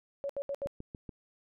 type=tone bursts; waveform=sine; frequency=560 Hz; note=C#5; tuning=18 cents sharp; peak=-32 dBFS; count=4; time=0.24-0.672 s; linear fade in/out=0 ms; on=54 ms; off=72 ms
type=click train; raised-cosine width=3 ms; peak=-29 dBFS; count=4; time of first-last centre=0.66-1.092 s; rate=6.94 Hz
effects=none